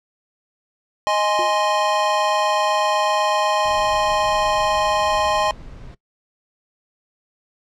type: chord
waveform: square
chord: Ab major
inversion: second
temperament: equal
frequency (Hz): 622.3 / 830.6 / 1046.5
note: Eb5 / Ab5 / C6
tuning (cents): 0 / 0 / 0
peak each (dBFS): -22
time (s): 1.07-5.51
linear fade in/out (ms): 0
type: tone with exponential decay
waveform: triangle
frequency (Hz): 355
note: F4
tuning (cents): +28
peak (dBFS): -21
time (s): 1.39-1.6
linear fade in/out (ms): 0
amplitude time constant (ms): 45
type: noise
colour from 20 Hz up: brown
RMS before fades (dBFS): -37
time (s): 3.64-5.95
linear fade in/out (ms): 10
effects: noise-tail reverb RT60 0.1 s tail -20 dB re dry + low-pass 6000 Hz 12 dB/octave